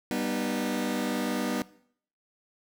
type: chord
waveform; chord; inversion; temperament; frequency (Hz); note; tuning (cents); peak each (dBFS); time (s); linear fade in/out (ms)
sawtooth; G augmented; none; just; 196 / 245 / 306.2; G3 / B3 / D#4; 0 / -14 / -28; -30 / -26 / -29; 0.11-1.62; 0
effects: noise-tail reverb RT60 0.6 s tail -19 dB re dry